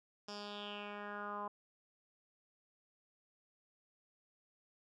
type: tone with low-pass filter sweep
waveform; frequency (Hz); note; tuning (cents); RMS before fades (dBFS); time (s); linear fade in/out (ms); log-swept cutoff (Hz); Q
10% pulse; 205.8; G#3; -16; -45; 0.28-1.48; 5; 5500 to 1000; 4.6
effects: none